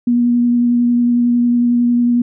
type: tone with vibrato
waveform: sine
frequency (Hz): 240.6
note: B3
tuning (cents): -45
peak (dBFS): -10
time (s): 0.07-2.22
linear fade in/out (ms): 5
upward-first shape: triangle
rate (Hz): 11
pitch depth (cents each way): 15
effects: none

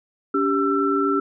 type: tone cluster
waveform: sine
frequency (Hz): 284 / 392.2 / 1338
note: C#4 / G4 / E6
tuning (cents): +42 / +1 / +25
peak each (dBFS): -22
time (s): 0.34-1.2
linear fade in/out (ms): 5
effects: none

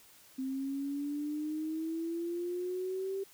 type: exponential sweep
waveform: sine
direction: up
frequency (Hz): 261.6 to 392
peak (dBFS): -33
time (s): 0.38-3.24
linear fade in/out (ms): 10
effects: white hiss -59 dBFS RMS until 3.33 s

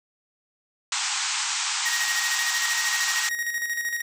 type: band-pass noise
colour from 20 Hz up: white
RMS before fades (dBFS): -27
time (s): 0.92-3.29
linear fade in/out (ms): 2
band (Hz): 780 to 8200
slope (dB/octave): 96
type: tone with tremolo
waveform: 45% pulse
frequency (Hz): 1883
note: A#6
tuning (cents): +17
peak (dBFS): -24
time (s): 1.85-4.02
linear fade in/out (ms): 10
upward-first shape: square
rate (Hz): 13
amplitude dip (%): 50
effects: none

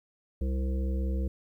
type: harmonic tone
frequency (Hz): 65.41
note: C2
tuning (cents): 0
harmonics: 1 / 3 / 5 / 7 / 8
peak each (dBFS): -27 / -37 / -41 / -44 / -45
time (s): 0.41-1.28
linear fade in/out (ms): 5
effects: 11-bit

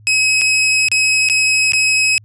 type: tone with dropouts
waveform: sawtooth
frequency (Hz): 2552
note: D#7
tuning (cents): +43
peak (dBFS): -8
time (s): 0.07-2.18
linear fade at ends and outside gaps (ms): 0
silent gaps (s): 0.413-0.417 / 0.885-0.916 / 1.288-1.298 / 1.721-1.734
effects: added 106 Hz sine -41 dBFS peak until 2.24 s + resampled to 24000 Hz

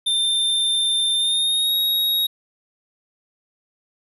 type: tone with pitch glide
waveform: square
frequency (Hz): 3588 to 3779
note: A7 to A#7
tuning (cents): +33 to +23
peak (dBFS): -18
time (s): 0.06-2.27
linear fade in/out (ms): 10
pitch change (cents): +90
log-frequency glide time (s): 1.14-1.74
effects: none

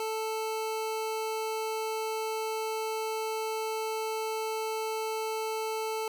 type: tone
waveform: 25% pulse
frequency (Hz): 440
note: A4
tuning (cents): 0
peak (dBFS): -27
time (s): 0-6.08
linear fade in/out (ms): 2
effects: none

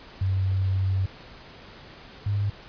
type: tone pair in turn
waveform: sine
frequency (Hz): 95.2 / 101.56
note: F#2 / G#2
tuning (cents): +50 / -38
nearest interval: minor second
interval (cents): 112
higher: second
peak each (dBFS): -21 / -22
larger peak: first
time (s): 0.21-1.06 / 2.26-2.5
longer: first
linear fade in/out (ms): 5
effects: pink hiss -46 dBFS RMS until 2.68 s + resampled to 11025 Hz

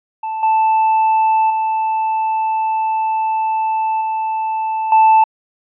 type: tone with level steps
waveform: triangle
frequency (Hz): 880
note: A5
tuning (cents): 0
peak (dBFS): -18 / -9 / -13 / -15 / -5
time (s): 0.23-5.24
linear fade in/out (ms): 5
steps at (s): 0.43 / 1.5 / 4.01 / 4.92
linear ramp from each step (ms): 2
effects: resampled to 8000 Hz

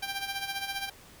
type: tone with tremolo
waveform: 10% pulse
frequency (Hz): 789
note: G5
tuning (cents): +11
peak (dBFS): -22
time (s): 0.02-0.9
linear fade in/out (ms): 10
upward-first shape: sine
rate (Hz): 15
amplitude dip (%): 65
effects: pink hiss -53 dBFS RMS until 1.2 s

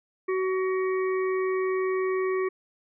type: harmonic tone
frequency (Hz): 375.6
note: F#4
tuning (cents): +26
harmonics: 1 / 3 / 5 / 6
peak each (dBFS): -24 / -34 / -38 / -40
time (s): 0.28-2.49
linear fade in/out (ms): 10
effects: none

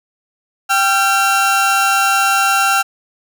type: tone pair together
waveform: 30% pulse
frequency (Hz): 784 / 1369.8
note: G5 / F6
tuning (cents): 0 / -34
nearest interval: minor seventh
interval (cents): 966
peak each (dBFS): -13 / -11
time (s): 0.69-2.83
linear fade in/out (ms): 20
effects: none

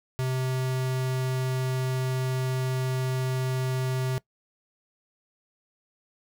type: tone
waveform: square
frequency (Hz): 129.6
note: C3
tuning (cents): -16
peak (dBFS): -26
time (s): 0.19-4.18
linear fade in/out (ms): 0
effects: noise-tail reverb RT60 0.1 s tail -21 dB re dry

